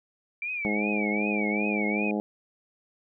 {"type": "tone with vibrato", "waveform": "sine", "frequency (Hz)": 2329, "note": "D7", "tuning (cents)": -15, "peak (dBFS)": -29, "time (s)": [0.42, 2.11], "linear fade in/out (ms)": 2, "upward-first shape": "triangle", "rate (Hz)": 2.6, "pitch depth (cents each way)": 150}
{"type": "harmonic tone", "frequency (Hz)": 104.6, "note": "G#2", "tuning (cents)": 13, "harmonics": [2, 3, 4, 5, 6, 7, 8], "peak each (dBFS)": [-28, -32, -34, -36, -38, -39, -40], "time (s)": [0.65, 2.2], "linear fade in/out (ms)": 0}
{"effects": []}